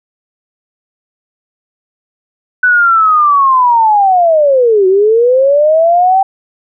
sine linear two-way sweep, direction down then up, 1502 to 368.1 to 782 Hz, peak -5 dBFS, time 2.63-6.23 s, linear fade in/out 5 ms, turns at 4.87 s, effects none

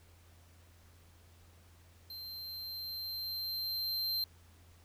square tone with level ramp, 4141 Hz, C8, 19 cents flat, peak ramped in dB -44 to -32 dBFS, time 2.1-4.24 s, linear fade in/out 2 ms, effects added 85 Hz sine -59 dBFS peak until 4.84 s + pink hiss -65 dBFS RMS until 4.84 s

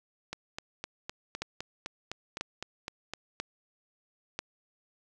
two click trains, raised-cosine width 0.2 ms, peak -19 / -16 dBFS, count 12 / 4, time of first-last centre 0.33-3.136 / 1.42-4.39 s, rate 3.92 / 1.01 Hz, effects none

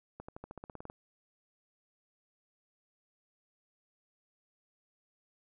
accelerating click train, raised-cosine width 1 ms, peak -30 dBFS, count 12, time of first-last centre 0.2-0.899 s, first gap 85 ms, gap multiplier 0.94, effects none

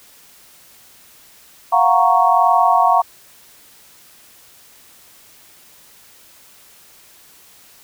sine chord, Gb major seventh, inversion third, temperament equal, 698.5 / 740 / 932.3 / 1108.7 Hz, F5 / Gb5 / Bb5 / Db6, 0 / 0 / 0 / 0 cents, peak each -16 dBFS, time 1.72-3.02 s, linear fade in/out 10 ms, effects white hiss -47 dBFS RMS until 7.83 s

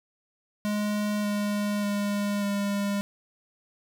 square tone with pitch steps, 208.5 / 206.2 / 204 / 201.7 Hz, G#3 / G#3 / G#3 / G3, +7 / -12 / -31 / +50 cents, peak -26 dBFS, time 0.65-3.01 s, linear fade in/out 0 ms, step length 590 ms, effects none

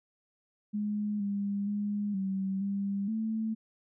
sine tone with pitch steps, 208.7 / 201.1 / 205.8 / 192.4 / 198.8 / 220.7 Hz, G#3 / G3 / G#3 / G3 / G3 / A3, +9 / +44 / -16 / -32 / +25 / +5 cents, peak -29 dBFS, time 0.73-3.55 s, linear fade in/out 20 ms, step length 470 ms, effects none

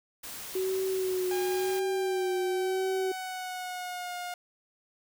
white noise, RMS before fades -41 dBFS, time 0.23-1.8 s, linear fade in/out 10 ms
sine tone with vibrato, 372.7 Hz, F#4, 13 cents sharp, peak -27 dBFS, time 0.55-3.12 s, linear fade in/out 5 ms, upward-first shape sine, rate 0.94 Hz, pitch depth 33 cents each way
sawtooth tone with pitch glide, 810 to 713.3 Hz, G#5 to F5, -43 to +36 cents, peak -31 dBFS, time 1.31-4.34 s, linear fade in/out 2 ms, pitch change -221 cents, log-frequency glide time 1.56-4.15 s
effects none

